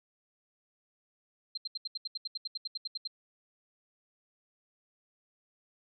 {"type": "tone bursts", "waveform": "sine", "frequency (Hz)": 4157, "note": "C8", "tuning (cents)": -12, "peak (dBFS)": -33, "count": 16, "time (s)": [1.55, 3.075], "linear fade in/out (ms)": 5, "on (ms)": 25, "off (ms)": 75, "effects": []}